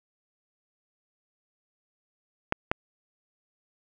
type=clicks; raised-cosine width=0.5 ms; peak=-8 dBFS; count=2; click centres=2.524 / 2.715 s; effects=none